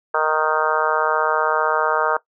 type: harmonic tone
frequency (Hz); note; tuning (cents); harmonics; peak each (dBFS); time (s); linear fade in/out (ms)
155.56; D#3; 0; 3 / 4 / 5 / 6 / 7 / 8 / 9 / 10; -24 / -24 / -27 / -23 / -27 / -23 / -26 / -27; 0.14-2.17; 5
effects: noise-tail reverb RT60 0.1 s tail -18 dB re dry